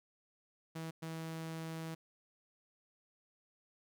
sawtooth tone bursts at uneven times, 162.1 Hz, E3, 29 cents flat, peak -37 dBFS, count 2, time 0.75-0.91 / 1.02-1.95 s, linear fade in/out 10 ms, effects none

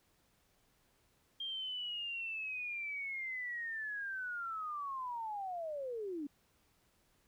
sine linear sweep, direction down, 3205 to 274.5 Hz, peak -38 dBFS, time 1.4-6.27 s, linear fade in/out 5 ms, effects pink hiss -73 dBFS RMS until 7.27 s

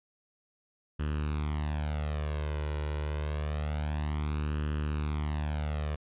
sawtooth tone with flanger, 75 Hz, D2, 37 cents sharp, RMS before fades -32 dBFS, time 0.99-5.96 s, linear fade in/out 10 ms, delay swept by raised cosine 0.68 to 2.08 ms, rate 0.27 Hz, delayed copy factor +0.7, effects resampled to 8000 Hz

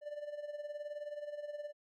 triangle tone with tremolo, 590 Hz, D5, 8 cents sharp, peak -36 dBFS, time 0.01-1.73 s, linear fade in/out 50 ms, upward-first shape sine, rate 19 Hz, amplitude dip 70%, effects none

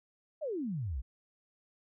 sine exponential sweep, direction down, 660 to 54 Hz, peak -33 dBFS, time 0.41-1.02 s, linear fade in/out 20 ms, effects none

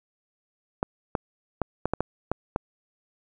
clicks, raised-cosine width 1 ms, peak -10 dBFS, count 8, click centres 0.829 / 1.152 / 1.617 / 1.856 / 1.936 / 2.006 / 2.316 / 2.561 s, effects none

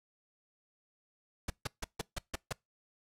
pink noise bursts, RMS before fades -35 dBFS, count 7, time 1.48-2.527 s, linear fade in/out 5 ms, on 21 ms, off 150 ms, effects noise-tail reverb RT60 0.2 s tail -25 dB re dry + low-pass 10000 Hz 12 dB/octave

